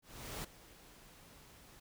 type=noise with ADSR envelope; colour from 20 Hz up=pink; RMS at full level=-42 dBFS; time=0.02-1.8 s; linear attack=420 ms; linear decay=8 ms; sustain=-17 dB; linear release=8 ms; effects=none